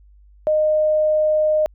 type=tone; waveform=sine; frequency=615 Hz; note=D#5; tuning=20 cents flat; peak=-14 dBFS; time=0.47-1.66 s; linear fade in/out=0 ms; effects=added 50 Hz sine -46 dBFS peak until 1.74 s